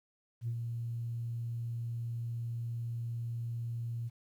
sine tone with ADSR envelope, 117.2 Hz, A#2, 10 cents sharp, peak -30 dBFS, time 0.41-4.1 s, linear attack 67 ms, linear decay 65 ms, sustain -4 dB, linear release 29 ms, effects tanh soft clip ceiling -28 dBFS + 11-bit

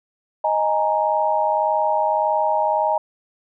sine chord, D# suspended fourth, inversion none, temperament equal, 622.3 / 830.6 / 932.3 Hz, D#5 / G#5 / A#5, 0 / 0 / 0 cents, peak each -21 dBFS, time 0.44-2.98 s, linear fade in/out 5 ms, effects none

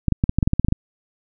clicks, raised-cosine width 5 ms, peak -4 dBFS, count 12, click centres 0.083 / 0.123 / 0.239 / 0.294 / 0.386 / 0.428 / 0.475 / 0.534 / 0.596 / 0.647 / 0.685 / 0.724 s, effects none

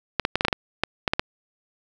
clicks, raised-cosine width 0.3 ms, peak -4 dBFS, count 11, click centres 0.197 / 0.251 / 0.356 / 0.409 / 0.45 / 0.483 / 0.528 / 0.836 / 1.078 / 1.135 / 1.195 s, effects 7-bit

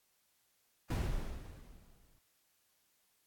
brown noise with exponential decay, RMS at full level -30 dBFS, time 0.9-2.19 s, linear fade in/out 5 ms, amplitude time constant 280 ms, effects white hiss -75 dBFS RMS until 3.26 s + AAC 64 kbps

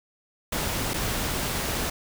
pink noise with dropouts, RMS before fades -28 dBFS, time 0.52-1.9 s, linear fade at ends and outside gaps 5 ms, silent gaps 0.936-0.94 s, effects none

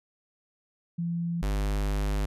sine / square tone pair in turn, 170 / 50.44 Hz, F3 / G#1, -46 / -50 cents, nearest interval octave + major sixth, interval 2104 cents, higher first, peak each -27 / -26 dBFS, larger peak second, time 0.98-1.42 / 1.42-2.26 s, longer second, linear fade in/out 10 ms, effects resampled to 32000 Hz

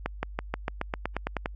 accelerating click train, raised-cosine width 0.5 ms, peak -13 dBFS, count 12, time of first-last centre 0.06-1.459 s, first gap 170 ms, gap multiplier 0.94, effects added 50 Hz sine -38 dBFS peak until 1.55 s + AAC 48 kbps

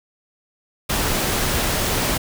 pink noise, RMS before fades -21 dBFS, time 0.89-2.18 s, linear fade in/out 10 ms, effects none

